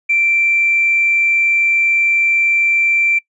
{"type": "tone with tanh clipping", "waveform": "triangle", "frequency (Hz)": 2349, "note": "D7", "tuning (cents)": 0, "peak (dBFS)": -11, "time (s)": [0.09, 3.19], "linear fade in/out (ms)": 10, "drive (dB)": 1, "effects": ["noise-tail reverb RT60 0.1 s tail -23 dB re dry", "resampled to 24000 Hz"]}